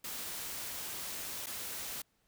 white noise with dropouts, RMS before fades -41 dBFS, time 0.04-2.02 s, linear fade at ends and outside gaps 5 ms, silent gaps 1.461-1.467 s, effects pink hiss -75 dBFS RMS until 2.27 s

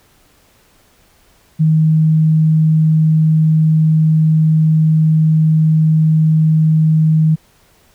sine tone, 157.5 Hz, D#3, 21 cents sharp, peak -8 dBFS, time 1.59-7.36 s, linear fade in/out 20 ms, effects pink hiss -52 dBFS RMS until 7.94 s

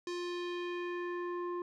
square tone with low-pass filter sweep, 352 Hz, F4, 14 cents sharp, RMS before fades -38 dBFS, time 0.07-1.62 s, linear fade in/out 2 ms, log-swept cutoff 5700 to 1000 Hz, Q 1.7, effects none

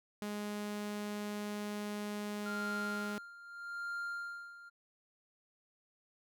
sawtooth tone, 207.7 Hz, G#3, in tune, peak -34 dBFS, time 0.22-3.18 s, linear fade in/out 0 ms
triangle tone with tremolo, 1396.9 Hz, F6, in tune, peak -35 dBFS, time 2.45-4.7 s, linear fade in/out 20 ms, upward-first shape sine, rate 0.81 Hz, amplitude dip 80%
effects none

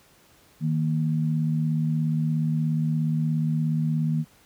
sine tone pair together, 156.16 / 233.1 Hz, D#3 / A#3, +7 / 0 cents, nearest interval perfect fifth, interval 693 cents, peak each -22 / -28 dBFS, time 0.6-4.25 s, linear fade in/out 50 ms, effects pink hiss -57 dBFS RMS until 4.45 s + high-pass 60 Hz 12 dB/octave

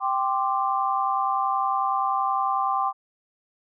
sine chord, G suspended fourth, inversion none, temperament just, 784 / 1045.3 / 1176 Hz, G5 / C6 / D6, 0 / -2 / +2 cents, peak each -25 / -26 / -26 dBFS, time 0-2.93 s, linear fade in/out 50 ms, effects none

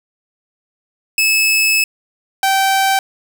sawtooth tone pair in turn, 2600 / 775.7 Hz, E7 / G5, -24 / -18 cents, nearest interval octave + major sixth, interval 2094 cents, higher first, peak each -8 dBFS, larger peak neither, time 1.18-1.84 / 2.43-2.99 s, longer first, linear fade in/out 2 ms, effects none

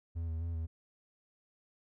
triangle tone with pitch steps, 83.3 / 80.9 / 84.1 / 81.2 Hz, E2 / E2 / E2 / E2, +19 / -32 / +35 / -26 cents, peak -32 dBFS, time 0.15-0.67 s, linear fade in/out 20 ms, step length 130 ms, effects none

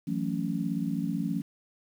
sine chord, F# minor seventh, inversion third, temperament just, 166.5 / 185 / 222 / 277.5 Hz, E3 / F#3 / A3 / C#4, +18 / 0 / +16 / +2 cents, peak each -33 dBFS, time 0.07-1.42 s, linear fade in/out 10 ms, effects 9-bit

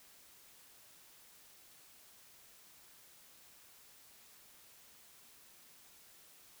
silence, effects white hiss -61 dBFS RMS until 6.6 s

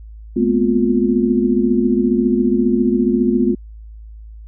sine tone cluster, 212.8 / 240.1 / 254.8 / 353.7 Hz, G#3 / B3 / C4 / F4, +42 / -49 / -46 / +22 cents, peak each -18 dBFS, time 0.36-3.55 s, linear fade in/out 10 ms, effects added 54 Hz sine -33 dBFS peak until 4.47 s

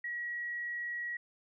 sine tone, 1914 Hz, A#6, 45 cents sharp, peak -35 dBFS, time 0.04-1.17 s, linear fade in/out 5 ms, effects none

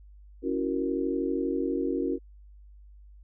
sine chord, F# dominant seventh, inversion second, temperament equal, 277.2 / 329.6 / 370 / 466.2 Hz, C#4 / E4 / F#4 / A#4, 0 / 0 / 0 / 0 cents, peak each -30 / -32 / -31 / -33 dBFS, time 0.42-2.19 s, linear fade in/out 50 ms, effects added 50 Hz sine -48 dBFS peak until 3.23 s

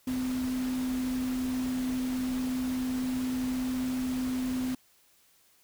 sine tone in noise, 255 Hz, C4, 44 cents flat, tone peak -28 dBFS, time 0.07-4.75 s, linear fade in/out 5 ms, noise pink, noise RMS -42 dBFS, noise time 0.07-4.75 s, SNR +11 dB, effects white hiss -64 dBFS RMS until 5.63 s

